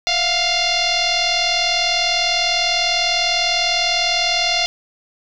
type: tone with frequency modulation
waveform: sine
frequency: 720 Hz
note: F#5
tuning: 47 cents flat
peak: -15 dBFS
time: 0.07-4.66 s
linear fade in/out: 0 ms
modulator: 700 Hz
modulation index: 6.7
effects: none